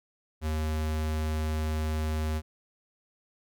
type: tone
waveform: square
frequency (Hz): 77.78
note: D#2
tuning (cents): 0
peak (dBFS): -28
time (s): 0.41-2.42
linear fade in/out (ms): 50
effects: none